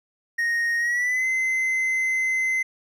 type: tone with pitch glide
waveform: triangle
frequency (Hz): 1864.7 to 2057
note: A#6 to C7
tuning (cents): 0 to -30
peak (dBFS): -19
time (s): 0.38-2.63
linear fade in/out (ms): 10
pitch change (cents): +170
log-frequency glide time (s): 0.78-1.26
effects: none